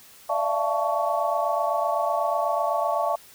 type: tone cluster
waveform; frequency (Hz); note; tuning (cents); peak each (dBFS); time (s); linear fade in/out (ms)
sine; 587 / 666 / 694 / 876 / 1120; D5 / E5 / F5 / A5 / C#6; -1 / +18 / -11 / -8 / +18; -28; 0.29-3.16; 10
effects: white hiss -50 dBFS RMS until 3.34 s